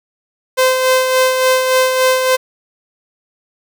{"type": "tone with tremolo", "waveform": "sawtooth", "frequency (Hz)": 516, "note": "C5", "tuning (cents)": -24, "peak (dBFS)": -5, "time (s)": [0.57, 2.37], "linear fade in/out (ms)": 20, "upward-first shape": "sine", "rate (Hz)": 3.5, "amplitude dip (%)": 45, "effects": []}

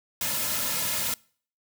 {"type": "noise with comb filter", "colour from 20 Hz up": "white", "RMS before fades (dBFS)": -28, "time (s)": [0.21, 1.14], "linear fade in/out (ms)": 2, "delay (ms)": 2.6, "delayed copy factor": -0.75, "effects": ["noise-tail reverb RT60 0.5 s tail -25 dB re dry"]}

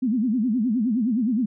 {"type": "tone with vibrato", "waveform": "sine", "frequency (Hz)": 233.1, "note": "A#3", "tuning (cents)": 0, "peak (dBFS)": -19, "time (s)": [0.02, 1.46], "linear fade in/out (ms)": 10, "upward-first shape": "sine", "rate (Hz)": 9.6, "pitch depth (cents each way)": 220, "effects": []}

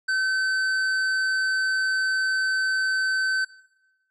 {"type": "tone with tanh clipping", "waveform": "sine", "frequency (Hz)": 1533, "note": "G6", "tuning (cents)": -39, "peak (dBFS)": -23, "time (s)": [0.08, 3.45], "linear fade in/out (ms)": 10, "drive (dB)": 15, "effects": ["noise-tail reverb RT60 1.0 s tail -20 dB re dry", "low-pass 7000 Hz 12 dB/octave"]}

